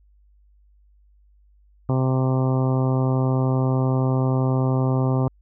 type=harmonic tone; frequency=130.4 Hz; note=C3; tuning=5 cents flat; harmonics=1 / 2 / 3 / 4 / 5 / 6 / 7 / 8 / 9; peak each=-19 / -25 / -29 / -31 / -33 / -35 / -36 / -37 / -38 dBFS; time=1.89-5.28 s; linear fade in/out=2 ms; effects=added 50 Hz sine -53 dBFS peak until 5.41 s